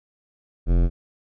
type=tone with hard clipping; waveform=sine; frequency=43.2 Hz; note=F1; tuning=18 cents flat; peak=-17 dBFS; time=0.66-0.9 s; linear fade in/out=50 ms; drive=17 dB; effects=none